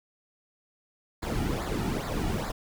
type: noise with flanger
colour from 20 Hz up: brown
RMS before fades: -30 dBFS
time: 1.22-2.52 s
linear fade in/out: 10 ms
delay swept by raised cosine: 0.33 to 1.93 ms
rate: 2.4 Hz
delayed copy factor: -0.7
effects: none